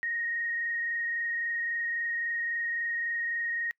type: tone with frequency modulation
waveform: sine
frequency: 1868 Hz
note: A#6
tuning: 3 cents sharp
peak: -29 dBFS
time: 0.03-3.71 s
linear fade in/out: 0 ms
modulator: 23.7 Hz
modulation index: 0.78
effects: noise-tail reverb RT60 0.1 s tail -25 dB re dry